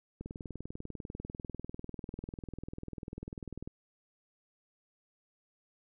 click train, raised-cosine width 3 ms, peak -28 dBFS, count 71, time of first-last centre 0.21-3.675 s, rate 20.2 Hz, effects none

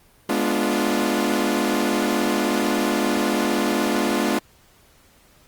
sawtooth chord, G# diminished seventh, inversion none, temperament equal with one note detuned, 210.6 / 246.9 / 293.7 / 349.2 Hz, G#3 / B3 / D4 / F4, +24 / 0 / 0 / 0 cents, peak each -21 dBFS, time 0.29-4.39 s, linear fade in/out 5 ms, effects pink hiss -55 dBFS RMS until 5.47 s + Opus 32 kbps

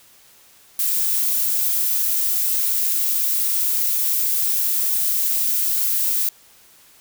violet noise, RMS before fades -20 dBFS, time 0.79-6.29 s, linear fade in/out 2 ms, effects white hiss -51 dBFS RMS until 7 s

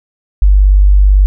sine tone, 49 Hz, G1, in tune, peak -3 dBFS, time 0.42-1.26 s, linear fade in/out 0 ms, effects none

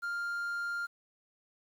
triangle tone with quantisation, 1399 Hz, F6, 3 cents sharp, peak -31 dBFS, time 0.02-0.87 s, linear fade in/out 20 ms, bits 10, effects none

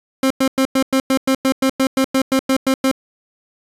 30% pulse tone bursts, 265.4 Hz, C4, 25 cents sharp, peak -10 dBFS, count 16, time 0.23-2.914 s, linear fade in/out 2 ms, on 74 ms, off 100 ms, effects resampled to 32000 Hz

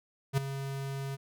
square tone with ADSR envelope, 136.9 Hz, C#3, 21 cents flat, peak -23 dBFS, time 0.33-1.17 s, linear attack 45 ms, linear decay 8 ms, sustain -12 dB, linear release 30 ms, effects none

